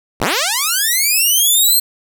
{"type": "linear sweep", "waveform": "5% pulse", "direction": "up", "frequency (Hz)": [37.99, 4241], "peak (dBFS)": -3, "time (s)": [0.2, 1.8], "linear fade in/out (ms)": 10, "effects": []}